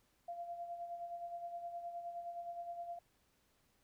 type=tone with tremolo; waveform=sine; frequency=691 Hz; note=F5; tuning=19 cents flat; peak=-40 dBFS; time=0.28-2.99 s; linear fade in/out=5 ms; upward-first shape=sine; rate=9.6 Hz; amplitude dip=55%; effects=pink hiss -75 dBFS RMS until 3.83 s